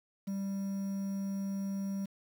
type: tone with quantisation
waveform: triangle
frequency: 196 Hz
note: G3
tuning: in tune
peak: -31 dBFS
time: 0.27-2.06 s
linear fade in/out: 10 ms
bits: 9
effects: none